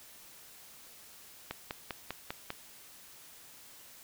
click train, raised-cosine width 0.3 ms, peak -20 dBFS, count 6, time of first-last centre 1.51-2.504 s, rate 5.03 Hz, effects white hiss -54 dBFS RMS until 4.03 s

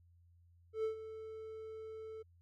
triangle tone with ADSR envelope, 440.1 Hz, A4, in tune, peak -30 dBFS, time 0.73-2.23 s, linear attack 110 ms, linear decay 110 ms, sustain -13 dB, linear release 15 ms, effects added 86 Hz sine -63 dBFS peak until 2.41 s

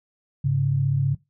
sine tone pair together, 103 / 138.32 Hz, G#2 / C#3, -14 / -3 cents, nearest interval perfect fourth, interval 511 cents, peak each -26 / -19 dBFS, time 0.44-1.15 s, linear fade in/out 10 ms, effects noise-tail reverb RT60 0.2 s tail -19 dB re dry

